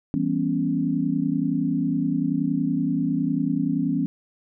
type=chord; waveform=sine; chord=C# half-diminished seventh; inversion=first; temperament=equal; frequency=164.81 / 196 / 246.9 / 277.2 Hz; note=E3 / G3 / B3 / C#4; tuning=0 / 0 / 0 / 0 cents; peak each=-27 / -29 / -26 / -24 dBFS; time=0.14-4.06 s; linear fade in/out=0 ms; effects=none